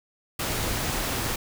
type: noise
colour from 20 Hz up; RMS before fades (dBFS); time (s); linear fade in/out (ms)
pink; -28; 0.39-1.36; 5
effects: none